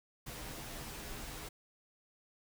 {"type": "noise with comb filter", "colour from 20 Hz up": "pink", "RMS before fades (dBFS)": -45, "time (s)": [0.26, 1.49], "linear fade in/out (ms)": 10, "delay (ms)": 11, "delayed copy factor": -0.7, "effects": []}